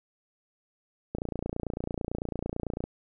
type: click train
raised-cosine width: 2 ms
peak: -18 dBFS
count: 50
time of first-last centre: 1.15-2.84 s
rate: 29 Hz
effects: none